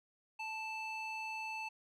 square tone with band-pass filter, 880 Hz, A5, in tune, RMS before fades -42 dBFS, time 0.39-1.69 s, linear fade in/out 10 ms, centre 2100 Hz, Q 3.1, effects none

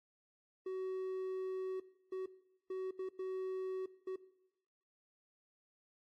triangle tone bursts at uneven times, 375.8 Hz, F#4, 27 cents sharp, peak -36 dBFS, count 6, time 0.66-1.8 / 2.12-2.26 / 2.7-2.91 / 2.99-3.09 / 3.19-3.86 / 4.07-4.16 s, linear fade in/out 5 ms, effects noise-tail reverb RT60 0.9 s tail -18 dB re dry + AAC 48 kbps

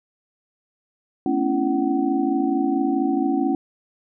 sine tone cluster, 223 / 257 / 281.5 / 334.9 / 752 Hz, A3 / C4 / C#4 / E4 / F#5, +23 / -31 / +27 / +27 / +28 cents, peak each -28 / -28 / -21 / -24 / -28 dBFS, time 1.26-3.55 s, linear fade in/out 2 ms, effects none

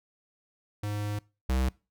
square tone pair in turn, 103.83 / 64.5 Hz, G#2 / C2, 0 / -24 cents, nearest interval minor sixth, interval 824 cents, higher first, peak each -31 / -25 dBFS, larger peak second, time 0.83-1.19 / 1.49-1.69 s, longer first, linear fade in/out 5 ms, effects noise-tail reverb RT60 0.3 s tail -23 dB re dry

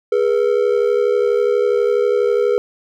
triangle ring-modulated tone, 449 Hz, A4, 35 cents sharp, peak -8 dBFS, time 0.12-2.58 s, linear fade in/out 0 ms, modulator 36.1 Hz, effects none

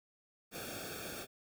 pink noise with comb filter, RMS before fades -44 dBFS, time 0.51-1.27 s, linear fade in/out 50 ms, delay 1 ms, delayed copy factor -0.95, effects none

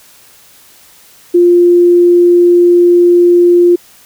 sine tone, 350 Hz, F4, 4 cents sharp, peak -3 dBFS, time 1.34-3.76 s, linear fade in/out 10 ms, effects white hiss -42 dBFS RMS until 4.05 s

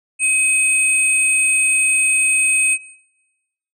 sine tone pair together, 2539 / 8565 Hz, D#7 / C9, +34 / +39 cents, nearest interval octave + major sixth, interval 2105 cents, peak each -15 dBFS, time 0.19-2.78 s, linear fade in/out 50 ms, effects noise-tail reverb RT60 1.0 s tail -22 dB re dry + tanh soft clip ceiling -6 dBFS

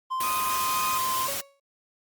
triangle tone, 1040 Hz, C6, 11 cents flat, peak -24 dBFS, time 0.1-1.28 s, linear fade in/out 20 ms
white noise, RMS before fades -31 dBFS, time 0.2-1.41 s, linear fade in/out 5 ms
30% pulse tone with tremolo, 1245 Hz, D#6, 1 cent sharp, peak -27 dBFS, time 0.23-0.98 s, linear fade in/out 5 ms, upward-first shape sine, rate 2 Hz, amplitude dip 45%
35% pulse tone with exponential decay, 556 Hz, C#5, 5 cents sharp, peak -28 dBFS, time 1.28-1.6 s, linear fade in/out 5 ms, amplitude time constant 69 ms
effects Opus 24 kbps

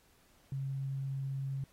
sine tone, 135.9 Hz, C#3, 34 cents flat, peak -34 dBFS, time 0.52-1.64 s, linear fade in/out 2 ms, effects pink hiss -67 dBFS RMS until 1.72 s + AAC 48 kbps

